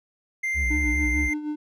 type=tone; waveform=triangle; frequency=2093 Hz; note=C7; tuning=in tune; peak=-22 dBFS; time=0.43-1.34 s; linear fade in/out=10 ms
type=tone with vibrato; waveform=triangle; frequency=65.41 Hz; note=C2; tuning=in tune; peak=-22 dBFS; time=0.54-1.31 s; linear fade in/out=50 ms; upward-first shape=square; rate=4.9 Hz; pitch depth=140 cents each way
type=tone with tremolo; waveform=triangle; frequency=300.5 Hz; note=D4; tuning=40 cents sharp; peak=-23 dBFS; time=0.7-1.56 s; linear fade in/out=10 ms; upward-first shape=sine; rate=6.6 Hz; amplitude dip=60%
effects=none